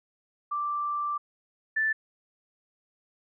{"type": "tone pair in turn", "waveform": "sine", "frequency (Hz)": [1174.7, 1760.1], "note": ["D6", "A6"], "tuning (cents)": [0, 0], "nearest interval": "perfect fifth", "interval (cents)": 700, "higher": "second", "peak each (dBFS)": [-27, -23], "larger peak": "second", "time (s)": [[0.51, 1.18], [1.76, 1.93]], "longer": "first", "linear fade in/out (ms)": 10, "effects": []}